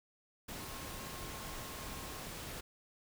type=tone in noise; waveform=sine; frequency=1075 Hz; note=C6; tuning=47 cents sharp; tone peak=-54 dBFS; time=0.6-2.2 s; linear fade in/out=10 ms; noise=pink; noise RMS=-45 dBFS; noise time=0.48-2.61 s; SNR=-12 dB; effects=none